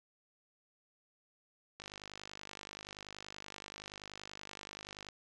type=click train; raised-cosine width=0.2 ms; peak=-28 dBFS; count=167; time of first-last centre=1.8-5.087 s; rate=50.5 Hz; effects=resampled to 24000 Hz